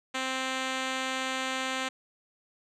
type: tone with low-pass filter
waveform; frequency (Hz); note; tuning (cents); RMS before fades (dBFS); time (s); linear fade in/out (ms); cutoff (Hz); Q
5% pulse; 261.6; C4; 0; -32; 0.14-1.89; 10; 6100; 1.3
effects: none